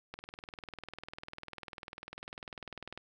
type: click train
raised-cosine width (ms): 0.3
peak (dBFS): -27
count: 58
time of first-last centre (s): 0.14-2.976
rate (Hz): 20.1
effects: none